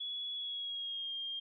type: tone with pitch glide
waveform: sine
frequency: 3382 to 3213 Hz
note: G#7 to G7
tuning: +31 to +42 cents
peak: -37 dBFS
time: 0-1.4 s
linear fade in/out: 10 ms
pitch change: -89 cents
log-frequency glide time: 0.35-1.13 s
effects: none